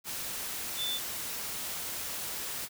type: tone in noise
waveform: sine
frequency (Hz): 3520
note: A7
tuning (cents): 0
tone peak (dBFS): -31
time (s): 0.76-1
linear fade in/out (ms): 50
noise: white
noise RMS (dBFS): -37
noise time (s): 0.04-2.69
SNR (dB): +3
effects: none